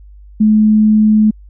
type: tone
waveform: sine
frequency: 214.7 Hz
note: A3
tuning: 42 cents flat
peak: -6 dBFS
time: 0.4-1.31 s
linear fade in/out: 10 ms
effects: added 50 Hz sine -35 dBFS peak until 1.49 s